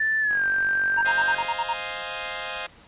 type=tone with pitch glide; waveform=sine; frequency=1760 to 1577.1 Hz; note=A6 to G6; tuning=0 to +10 cents; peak=-20 dBFS; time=0-1.35 s; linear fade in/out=5 ms; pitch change=-190 cents; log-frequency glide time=0.2-0.45 s
type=click train; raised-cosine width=0.5 ms; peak=-23 dBFS; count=55; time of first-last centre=0.31-1.449 s; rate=47.4 Hz
type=tone bursts; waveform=triangle; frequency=932.3 Hz; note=A#5; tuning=in tune; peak=-20 dBFS; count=8; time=0.97-1.735 s; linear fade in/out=10 ms; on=51 ms; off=51 ms
type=chord; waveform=10% pulse; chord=F minor seventh; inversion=second; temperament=equal; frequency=523.3 / 622.3 / 698.5 / 830.6 Hz; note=C5 / Eb5 / F5 / Ab5; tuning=0 / 0 / 0 / 0 cents; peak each=-27 dBFS; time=1.05-2.67 s; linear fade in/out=10 ms
effects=pink hiss -51 dBFS RMS until 2.87 s + resampled to 8000 Hz